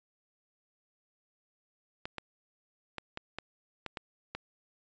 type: clicks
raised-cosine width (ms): 0.3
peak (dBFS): -21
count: 8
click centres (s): 2.055 / 2.183 / 2.983 / 3.174 / 3.386 / 3.863 / 3.972 / 4.35
effects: resampled to 16000 Hz